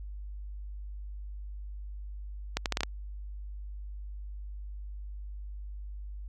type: accelerating click train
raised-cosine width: 0.2 ms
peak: -11 dBFS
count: 6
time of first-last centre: 2.57-2.833 s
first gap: 88 ms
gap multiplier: 0.74
effects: added 50 Hz sine -38 dBFS peak until 6.28 s